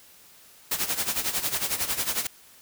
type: noise with tremolo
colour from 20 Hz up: white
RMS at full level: -25 dBFS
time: 0.71-2.27 s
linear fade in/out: 5 ms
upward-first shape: sine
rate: 11 Hz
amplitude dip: 75%
effects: white hiss -53 dBFS RMS until 2.61 s